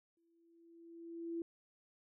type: tone with exponential growth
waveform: sine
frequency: 335.1 Hz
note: E4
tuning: 29 cents sharp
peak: -36 dBFS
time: 0.17-1.42 s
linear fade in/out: 2 ms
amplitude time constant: 270 ms
effects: none